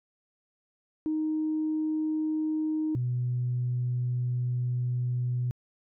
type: tone pair in turn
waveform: sine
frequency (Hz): 311.1 / 123.46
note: D#4 / B2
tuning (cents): 0 / 0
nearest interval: octave + major third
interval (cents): 1600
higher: first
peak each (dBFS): -25 / -25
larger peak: neither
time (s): 1.06-2.95 / 2.95-5.51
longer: second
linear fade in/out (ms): 0
effects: tanh soft clip ceiling -21 dBFS